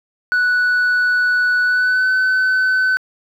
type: tone with pitch glide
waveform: sine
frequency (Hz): 1479 to 1515.3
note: F#6 to F#6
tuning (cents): -1 to +41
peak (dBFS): -10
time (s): 0.32-2.97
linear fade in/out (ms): 0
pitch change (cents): +42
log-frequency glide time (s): 1.64-2.09
effects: tanh soft clip ceiling -12 dBFS + 8-bit